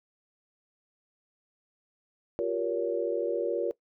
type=chord; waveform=sine; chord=G half-diminished seventh; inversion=third; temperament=just; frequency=352.8 / 392 / 470.4 / 564.5 Hz; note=F4 / G4 / Bb4 / Db5; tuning=+18 / 0 / +16 / +31 cents; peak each=-32 / -36 / -30 / -32 dBFS; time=2.39-3.71 s; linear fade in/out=0 ms; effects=noise-tail reverb RT60 0.1 s tail -20 dB re dry